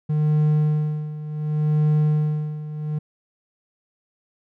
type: tone with tremolo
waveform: triangle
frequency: 151.8 Hz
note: D#3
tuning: 42 cents flat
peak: -13 dBFS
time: 0.09-2.99 s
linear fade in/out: 10 ms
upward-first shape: sine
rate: 0.68 Hz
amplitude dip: 80%
effects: none